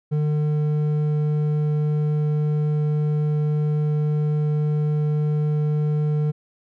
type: tone with hard clipping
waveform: sine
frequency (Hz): 150.3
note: D3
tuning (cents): +40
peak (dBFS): -20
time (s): 0.11-6.32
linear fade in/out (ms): 20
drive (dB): 6
effects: none